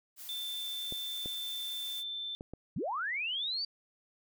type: noise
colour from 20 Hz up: blue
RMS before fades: -46 dBFS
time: 0.16-2.04 s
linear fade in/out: 50 ms
type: tone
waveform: sine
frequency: 3545 Hz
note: A7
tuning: 12 cents sharp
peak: -36 dBFS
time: 0.29-2.35 s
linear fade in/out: 0 ms
type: clicks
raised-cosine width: 2 ms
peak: -29 dBFS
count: 4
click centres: 0.924 / 1.259 / 2.409 / 2.536 s
type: linear sweep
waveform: sine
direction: up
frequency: 107.8 to 4699 Hz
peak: -32 dBFS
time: 2.76-3.65 s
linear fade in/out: 5 ms
effects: none